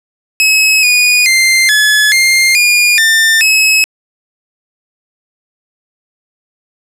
sawtooth tone with pitch steps, 2567 / 2461 / 2091 / 1710 / 2112 / 2429 / 1800 / 2571 Hz, E7 / D#7 / C7 / A6 / C7 / D#7 / A6 / E7, -47 / -20 / -2 / -50 / +16 / -42 / +39 / -44 cents, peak -3 dBFS, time 0.4-3.84 s, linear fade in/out 0 ms, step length 430 ms, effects low-pass 12000 Hz 12 dB/octave + 7-bit

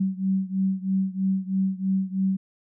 sine beating tone pair, 190 / 193.1 Hz, F#3 / G3, +46 / -26 cents, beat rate 3.1 Hz, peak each -24 / -26 dBFS, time 0-2.37 s, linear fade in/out 10 ms, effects none

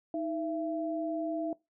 sine tone pair together, 316.2 / 670.8 Hz, D#4 / E5, +28 / +30 cents, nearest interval octave + minor second, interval 1302 cents, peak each -33 / -34 dBFS, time 0.14-1.53 s, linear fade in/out 2 ms, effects noise-tail reverb RT60 0.2 s tail -21 dB re dry

